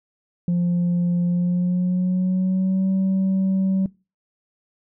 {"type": "tone with pitch glide", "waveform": "sine", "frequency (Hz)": [175, 190.84], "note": ["F3", "G3"], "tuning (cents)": [4, -46], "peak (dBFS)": -15, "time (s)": [0.48, 3.86], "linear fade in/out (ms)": 2, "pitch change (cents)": 150, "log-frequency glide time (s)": [1.25, 2.89], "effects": ["noise-tail reverb RT60 0.3 s tail -24 dB re dry", "tanh soft clip ceiling -16 dBFS"]}